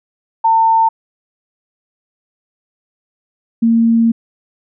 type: tone pair in turn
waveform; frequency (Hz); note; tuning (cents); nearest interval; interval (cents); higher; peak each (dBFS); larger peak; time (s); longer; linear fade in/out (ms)
sine; 900 / 229.3; A5 / A#3; +39 / -28; 2 octaves; 2367; first; -8; neither; 0.44-0.89 / 3.62-4.12; second; 10
effects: none